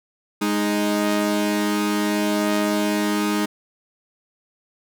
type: tone pair together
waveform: sawtooth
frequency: 207.7 / 311.2 Hz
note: G#3 / D#4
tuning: 0 / 0 cents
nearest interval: perfect fifth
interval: 700 cents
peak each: -18 dBFS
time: 0.41-3.46 s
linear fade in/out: 10 ms
effects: none